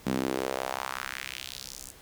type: tone with high-pass filter sweep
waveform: sawtooth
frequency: 65.41 Hz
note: C2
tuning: in tune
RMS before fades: -34 dBFS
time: 0.06-1.92 s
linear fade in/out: 10 ms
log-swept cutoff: 200 to 8100 Hz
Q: 2
effects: pink hiss -52 dBFS RMS until 2.01 s